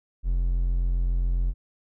triangle tone, 43.65 Hz, F1, in tune, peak -19 dBFS, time 0.23-1.54 s, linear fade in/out 50 ms, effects none

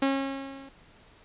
sawtooth tone with level ramp, 272.3 Hz, C#4, 31 cents flat, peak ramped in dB -17 to -41 dBFS, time 0.02-0.69 s, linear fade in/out 5 ms, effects pink hiss -56 dBFS RMS until 1.24 s + resampled to 8000 Hz

